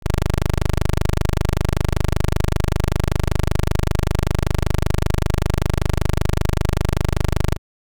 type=tone; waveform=10% pulse; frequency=25.19 Hz; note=G0; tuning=48 cents sharp; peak=-8 dBFS; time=0.02-7.58 s; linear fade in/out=50 ms; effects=none